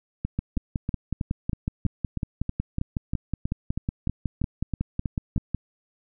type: two click trains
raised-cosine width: 5 ms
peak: -13 / -14 dBFS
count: 29 / 17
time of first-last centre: 0.39-5.547 / 0.25-5.378 s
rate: 5.43 / 3.12 Hz
effects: none